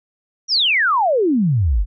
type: exponential sweep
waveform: sine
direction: down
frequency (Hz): 5860 to 41.2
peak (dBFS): -13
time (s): 0.48-1.86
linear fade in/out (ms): 50
effects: none